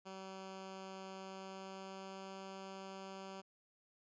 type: tone with pitch glide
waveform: 10% pulse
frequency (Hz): 190.9 to 192.45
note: G3 to G3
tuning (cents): -46 to -32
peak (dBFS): -39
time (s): 0.05-3.42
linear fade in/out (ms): 20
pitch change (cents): +14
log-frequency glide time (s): 1.12-2.35
effects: resampled to 16000 Hz